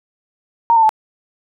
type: tone with pitch steps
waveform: sine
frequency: 929 / 900 / 871.8 Hz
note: A#5 / A5 / A5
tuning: -6 / +39 / -16 cents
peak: -8 dBFS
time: 0.7-0.892 s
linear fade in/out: 0 ms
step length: 64 ms
effects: none